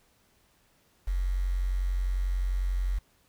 sine tone with quantisation, 45.62 Hz, F#1, 24 cents flat, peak -25 dBFS, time 1.07-2.99 s, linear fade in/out 10 ms, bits 8, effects pink hiss -66 dBFS RMS until 3.28 s

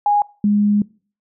sine tone pair in turn, 824 / 206.5 Hz, G#5 / G#3, -14 / -10 cents, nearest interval 2 octaves, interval 2396 cents, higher first, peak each -12 dBFS, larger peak neither, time 0.06-0.22 / 0.44-0.82 s, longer second, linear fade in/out 2 ms, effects noise-tail reverb RT60 0.4 s tail -23 dB re dry

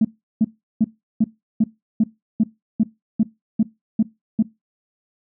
sine tone bursts, 220.3 Hz, A3, 2 cents sharp, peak -11 dBFS, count 12, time 0.01-4.426 s, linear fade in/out 5 ms, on 38 ms, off 360 ms, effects noise-tail reverb RT60 0.2 s tail -20 dB re dry + tanh soft clip ceiling -7 dBFS

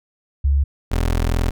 sine / 25% pulse tone pair in turn, 69.9 / 41.86 Hz, C#2 / E1, +15 / +27 cents, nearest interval major sixth, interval 888 cents, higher first, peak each -13 dBFS, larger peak neither, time 0.44-0.64 / 0.91-1.51 s, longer second, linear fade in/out 10 ms, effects none

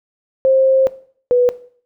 sine tone pair in turn, 530 / 492.5 Hz, C5 / B4, +22 / -5 cents, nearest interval minor second, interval 127 cents, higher first, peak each -9 / -9 dBFS, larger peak neither, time 0.45-0.87 / 1.31-1.49 s, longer first, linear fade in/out 0 ms, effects noise-tail reverb RT60 0.5 s tail -17 dB re dry

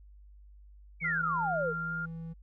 sine exponential sweep, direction down, 2335 to 431.6 Hz, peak -29 dBFS, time 1-1.74 s, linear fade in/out 50 ms
triangle tone, 164.3 Hz, E3, 5 cents flat, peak -36 dBFS, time 1.01-2.34 s, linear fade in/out 20 ms
sine tone with vibrato, 1396.9 Hz, F6, in tune, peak -33 dBFS, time 1.04-2.06 s, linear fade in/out 10 ms, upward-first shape sine, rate 2.4 Hz, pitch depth 10 cents each way
effects added 50 Hz sine -51 dBFS peak until 2.42 s

